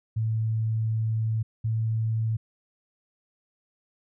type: tone pair in turn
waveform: sine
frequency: 111 / 111.57 Hz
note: A2 / A2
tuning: +16 / +25 cents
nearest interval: unison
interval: 9 cents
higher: second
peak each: -23 dBFS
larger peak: neither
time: 0.16-1.43 / 1.64-2.37 s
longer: first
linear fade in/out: 10 ms
effects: none